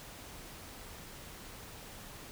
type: silence
effects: pink hiss -49 dBFS RMS until 2.31 s